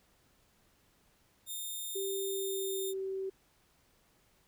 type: tone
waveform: 5% pulse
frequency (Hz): 3635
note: A#7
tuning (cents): -44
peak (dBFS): -30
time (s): 1.46-2.94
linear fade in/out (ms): 50
type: tone with pitch glide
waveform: sine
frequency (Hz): 389.7 to 384.1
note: G4 to G4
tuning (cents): -10 to -35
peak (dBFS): -34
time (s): 1.95-3.3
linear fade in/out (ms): 10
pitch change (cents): -25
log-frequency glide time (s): 2.26-2.88
effects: pink hiss -69 dBFS RMS until 4.47 s